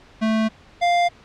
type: tone pair in turn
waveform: square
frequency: 220 / 698.5 Hz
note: A3 / F5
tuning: 0 / 0 cents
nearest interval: octave + minor sixth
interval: 2000 cents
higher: second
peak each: -18 / -16 dBFS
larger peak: second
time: 0.21-0.49 / 0.81-1.09 s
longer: neither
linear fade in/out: 20 ms
effects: pink hiss -49 dBFS RMS until 1.24 s + low-pass 4000 Hz 12 dB/octave